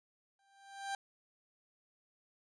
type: tone with exponential growth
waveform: 30% pulse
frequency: 789 Hz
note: G5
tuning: 11 cents sharp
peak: -32 dBFS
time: 0.39-0.95 s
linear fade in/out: 2 ms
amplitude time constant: 120 ms
effects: resampled to 22050 Hz